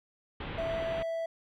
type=low-pass noise; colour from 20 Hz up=pink; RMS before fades=-39 dBFS; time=0.4-1.03 s; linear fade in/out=5 ms; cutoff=3500 Hz; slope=48 dB/octave
type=tone; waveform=triangle; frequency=659.3 Hz; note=E5; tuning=in tune; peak=-29 dBFS; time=0.58-1.26 s; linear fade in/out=5 ms
effects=none